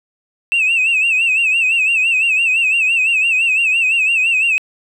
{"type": "tone with vibrato", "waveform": "sine", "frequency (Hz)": 2637, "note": "E7", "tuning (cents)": 0, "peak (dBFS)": -10, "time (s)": [0.52, 4.58], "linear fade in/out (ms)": 0, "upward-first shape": "sine", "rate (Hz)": 5.9, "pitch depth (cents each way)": 96, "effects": ["tanh soft clip ceiling -9 dBFS", "8-bit"]}